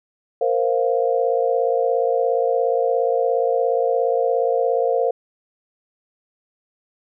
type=chord; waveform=sine; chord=Bb suspended second; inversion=none; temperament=equal; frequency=466.2 / 523.3 / 698.5 Hz; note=Bb4 / C5 / F5; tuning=0 / 0 / 0 cents; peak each=-20 / -20 / -23 dBFS; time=0.41-5.11 s; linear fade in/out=5 ms; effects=none